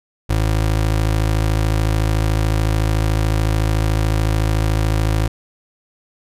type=tone pair together; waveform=square; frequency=53.75 / 107.5 Hz; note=A1 / A2; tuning=-40 / -40 cents; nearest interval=octave; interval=1200 cents; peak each=-18 / -19 dBFS; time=0.29-5.28 s; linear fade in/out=10 ms; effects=resampled to 32000 Hz